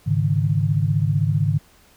sine chord, Ab suspended fourth, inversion none, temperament equal with one note detuned, 103.83 / 140.2 / 155.56 Hz, Ab2 / Db3 / Eb3, 0 / +20 / 0 cents, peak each -21 / -21 / -21 dBFS, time 0.06-1.59 s, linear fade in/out 20 ms, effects pink hiss -54 dBFS RMS until 1.96 s

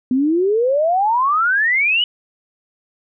sine exponential sweep, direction up, 246.9 to 3002 Hz, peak -13 dBFS, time 0.11-2.04 s, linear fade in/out 2 ms, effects none

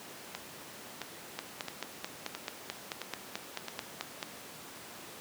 two click trains, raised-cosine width 0.2 ms, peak -19 / -17 dBFS, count 6 / 14, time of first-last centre 0.35-3.683 / 1.39-4.228 s, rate 1.5 / 4.58 Hz, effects pink hiss -47 dBFS RMS until 5.2 s + high-pass 200 Hz 12 dB/octave

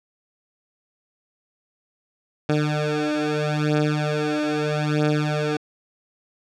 15% pulse beating tone pair, 150.2 / 150.98 Hz, D3 / D3, +39 / +48 cents, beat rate 0.78 Hz, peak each -17 dBFS, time 2.49-5.57 s, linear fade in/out 5 ms, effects low-pass 5000 Hz 12 dB/octave

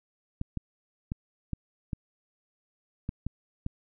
clicks, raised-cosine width 5 ms, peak -19 dBFS, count 8, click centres 0.414 / 0.573 / 1.119 / 1.533 / 1.932 / 3.091 / 3.266 / 3.664 s, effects none

